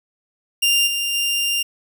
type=tone with level steps; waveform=sawtooth; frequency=2794 Hz; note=F7; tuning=in tune; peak=-11 / -17 / -15 dBFS; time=0.62-1.63 s; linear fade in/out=10 ms; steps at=0.86 / 1.13 s; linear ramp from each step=20 ms; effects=none